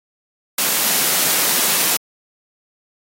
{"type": "high-pass noise", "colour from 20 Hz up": "white", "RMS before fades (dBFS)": -17, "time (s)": [0.58, 1.97], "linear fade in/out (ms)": 5, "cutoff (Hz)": 140, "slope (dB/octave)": 96, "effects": ["AAC 48 kbps"]}